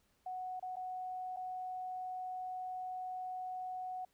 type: tone with dropouts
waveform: sine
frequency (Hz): 739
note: F#5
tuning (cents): -2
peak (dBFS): -39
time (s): 0.26-4.05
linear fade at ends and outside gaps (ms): 5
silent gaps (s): 0.597-0.625 / 0.758-0.766 / 1.363-1.369
effects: pink hiss -75 dBFS RMS until 4.13 s